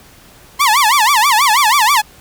sawtooth tone with vibrato, 995 Hz, B5, 13 cents sharp, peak -5 dBFS, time 0.59-2.02 s, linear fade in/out 20 ms, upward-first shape sine, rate 6.2 Hz, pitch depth 290 cents each way, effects pink hiss -43 dBFS RMS until 2.2 s

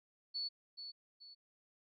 sine tone with echo, 4435 Hz, C#8, in tune, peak -37 dBFS, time 0.34-0.49 s, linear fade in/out 20 ms, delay 430 ms, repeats 2, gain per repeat -8 dB, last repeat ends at 1.35 s, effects none

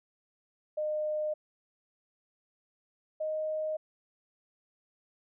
sine tone pair in turn, 610 / 621.7 Hz, D#5 / D#5, -34 / -2 cents, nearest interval unison, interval 32 cents, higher second, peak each -29 / -30 dBFS, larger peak first, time 0.77-1.34 / 3.2-3.77 s, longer neither, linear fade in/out 10 ms, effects none

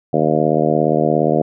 harmonic tone, 77.2 Hz, D#2, 13 cents flat, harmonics 2 / 3 / 4 / 5 / 6 / 7 / 8 / 9, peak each -21 / -21 / -21 / -21 / -21 / -21 / -21 / -21 dBFS, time 0.13-1.42 s, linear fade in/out 5 ms, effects none

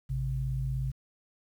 sine tone pair together, 55.63 / 132.3 Hz, A1 / C3, +20 / +20 cents, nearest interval octave + minor third, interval 1500 cents, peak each -33 / -30 dBFS, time 0.09-0.92 s, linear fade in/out 20 ms, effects 10-bit

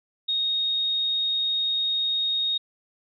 sine tone, 3729 Hz, A#7, in tune, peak -22 dBFS, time 0.28-2.58 s, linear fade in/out 10 ms, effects none

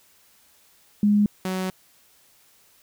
sine / sawtooth tone pair in turn, 206.9 / 186.63 Hz, G#3 / F#3, -6 / +15 cents, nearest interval major second, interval 179 cents, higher first, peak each -15 / -21 dBFS, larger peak first, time 1.03-1.26 / 1.45-1.7 s, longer second, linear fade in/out 2 ms, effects white hiss -58 dBFS RMS until 2.82 s

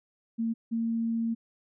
sine tone pair in turn, 227.8 / 228.7 Hz, A#3 / A#3, -40 / -33 cents, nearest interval unison, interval 7 cents, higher second, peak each -26 dBFS, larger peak neither, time 0.38-0.54 / 0.71-1.35 s, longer second, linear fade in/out 20 ms, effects none

